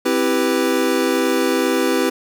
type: chord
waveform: square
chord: C major seventh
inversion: none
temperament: equal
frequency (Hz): 261.6 / 329.6 / 392 / 493.9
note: C4 / E4 / G4 / B4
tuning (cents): 0 / 0 / 0 / 0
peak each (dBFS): -22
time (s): 0.05-2.1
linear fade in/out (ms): 10
effects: none